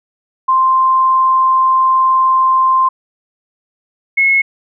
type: tone pair in turn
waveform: sine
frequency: 1046.5 / 2178 Hz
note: C6 / C#7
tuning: 0 / -31 cents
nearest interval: octave + minor second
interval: 1269 cents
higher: second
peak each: -8 dBFS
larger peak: neither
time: 0.48-2.89 / 4.17-4.42 s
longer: first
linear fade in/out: 10 ms
effects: none